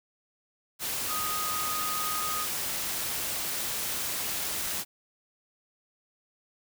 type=tone in noise; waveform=sine; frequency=1244.5 Hz; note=D#6; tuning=in tune; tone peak=-32 dBFS; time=1.07-2.47 s; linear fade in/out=50 ms; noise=white; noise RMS=-32 dBFS; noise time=0.79-4.85 s; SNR=-3 dB; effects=none